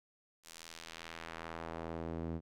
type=tone with band-pass filter sweep; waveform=sawtooth; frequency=82.41 Hz; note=E2; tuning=in tune; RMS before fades=-44 dBFS; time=0.43-2.41 s; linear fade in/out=50 ms; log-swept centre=8400 to 230 Hz; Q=0.79; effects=none